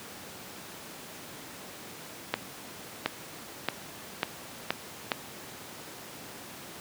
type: accelerating click train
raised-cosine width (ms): 0.3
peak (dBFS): -9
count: 6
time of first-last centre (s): 2.34-5.118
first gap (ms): 720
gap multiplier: 0.87
effects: pink hiss -44 dBFS RMS until 6.8 s + high-pass 150 Hz 12 dB/octave